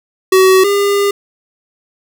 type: tone pair in turn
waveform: square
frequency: 377.1 / 402.9 Hz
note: F#4 / G4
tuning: +33 / +48 cents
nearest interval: minor second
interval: 115 cents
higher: second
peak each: -6 / -11 dBFS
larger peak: first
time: 0.32-0.64 / 0.64-1.11 s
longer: second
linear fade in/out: 5 ms
effects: none